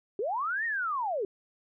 sine linear two-way sweep, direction up then down, 366.3 to 1887 to 366.3 Hz, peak -28 dBFS, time 0.19-1.25 s, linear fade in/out 2 ms, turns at 0.65 s, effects none

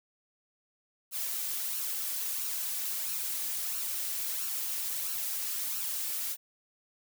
blue noise with flanger, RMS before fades -34 dBFS, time 1.11-6.37 s, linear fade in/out 50 ms, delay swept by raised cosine 0.71 to 3.51 ms, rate 1.5 Hz, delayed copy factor +0.55, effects none

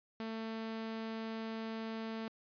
sawtooth tone, 223.2 Hz, A3, 25 cents sharp, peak -35 dBFS, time 0.2-2.28 s, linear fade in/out 0 ms, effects resampled to 11025 Hz

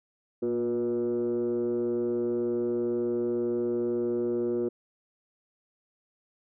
sine tone with frequency modulation, 359.3 Hz, F4, 49 cents sharp, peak -24 dBFS, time 0.42-4.69 s, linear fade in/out 10 ms, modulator 122 Hz, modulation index 0.9, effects tanh soft clip ceiling -22 dBFS

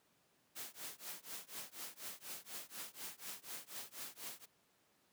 white noise with tremolo, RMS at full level -45 dBFS, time 0.55-4.46 s, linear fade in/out 20 ms, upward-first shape triangle, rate 4.1 Hz, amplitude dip 100%, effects pink hiss -74 dBFS RMS until 5.12 s + high-pass 150 Hz 12 dB/octave

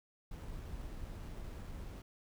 brown noise with sample-and-hold, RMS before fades -45 dBFS, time 0.31-2.02 s, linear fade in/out 5 ms, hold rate 8820 Hz, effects none

